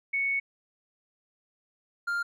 sine / triangle tone pair in turn, 2217 / 1399.3 Hz, C#7 / F6, 0 / +3 cents, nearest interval minor sixth, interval 797 cents, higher first, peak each -25 dBFS, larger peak neither, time 0.13-0.4 / 2.07-2.23 s, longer first, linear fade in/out 10 ms, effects none

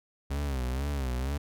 40% pulse tone with vibrato, 66.9 Hz, C2, 39 cents sharp, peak -28 dBFS, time 0.3-1.38 s, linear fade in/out 10 ms, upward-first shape sine, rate 2.1 Hz, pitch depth 140 cents each way, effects none

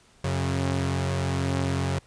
sawtooth tone pair together, 90.5 / 136.31 Hz, F#2 / C#3, -38 / -29 cents, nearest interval perfect fifth, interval 709 cents, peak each -23 dBFS, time 0.24-1.99 s, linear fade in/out 5 ms, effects pink hiss -58 dBFS RMS until 2.06 s + resampled to 22050 Hz

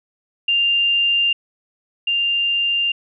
sine tone pair in turn, 2794 / 2794 Hz, F7 / F7, 0 / 0 cents, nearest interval unison, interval 0 cents, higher neither, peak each -14 / -16 dBFS, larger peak first, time 0.48-1.33 / 2.07-2.92 s, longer neither, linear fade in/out 5 ms, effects none

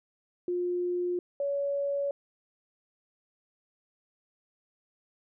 sine tone pair in turn, 355.1 / 563.7 Hz, F4 / C#5, +29 / +29 cents, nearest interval minor sixth, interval 800 cents, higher second, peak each -27 dBFS, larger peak neither, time 0.48-1.19 / 1.4-2.11 s, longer neither, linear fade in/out 2 ms, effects none

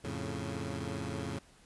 15% pulse chord, F augmented, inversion none, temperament equal, 87.31 / 110 / 138.59 Hz, F2 / A2 / C#3, 0 / 0 / 0 cents, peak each -34 dBFS, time 0.04-1.39 s, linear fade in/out 5 ms, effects pink hiss -61 dBFS RMS until 1.65 s + resampled to 24000 Hz

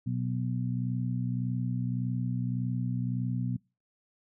harmonic tone, 61.74 Hz, B1, in tune, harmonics 2 / 3 / 4, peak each -30 / -34 / -36 dBFS, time 0.06-3.57 s, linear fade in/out 10 ms, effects noise-tail reverb RT60 0.3 s tail -26 dB re dry

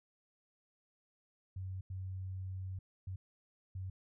sine tone bursts at uneven times, 94 Hz, F#2, 28 cents sharp, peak -39 dBFS, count 4, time 1.56-1.81 / 1.9-2.79 / 3.07-3.16 / 3.75-3.9 s, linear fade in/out 5 ms, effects none

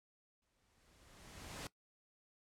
pink noise with exponential growth, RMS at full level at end -44 dBFS, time 0.42-1.67 s, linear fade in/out 2 ms, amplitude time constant 270 ms, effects noise-tail reverb RT60 0.1 s tail -18 dB re dry + low-pass 10000 Hz 12 dB/octave

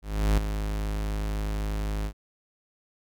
45% pulse tone with ADSR envelope, 51.9 Hz, G#1, in tune, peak -18 dBFS, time 0.02-2.13 s, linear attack 360 ms, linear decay 3 ms, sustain -9 dB, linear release 75 ms, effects none

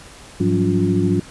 sine tone cluster, 103.2 / 175.4 / 189.2 / 285.2 / 354.3 Hz, G#2 / F3 / F#3 / C#4 / F4, -10 / +8 / +39 / +49 / +25 cents, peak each -21 dBFS, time 0.4-1.2 s, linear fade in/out 5 ms, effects pink hiss -41 dBFS RMS until 1.3 s + resampled to 24000 Hz

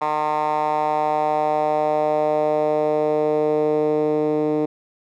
10% pulse tone with band-pass filter sweep, 152.1 Hz, D#3, 39 cents flat, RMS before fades -20 dBFS, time 0.01-4.66 s, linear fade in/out 10 ms, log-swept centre 1000 to 370 Hz, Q 2.8, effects none

